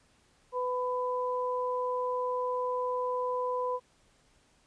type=tone pair together; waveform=sine; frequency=500 / 1000 Hz; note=B4 / B5; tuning=+21 / +21 cents; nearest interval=octave; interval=1200 cents; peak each=-31 / -32 dBFS; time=0.52-3.8 s; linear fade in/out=50 ms; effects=pink hiss -66 dBFS RMS until 4.66 s + resampled to 22050 Hz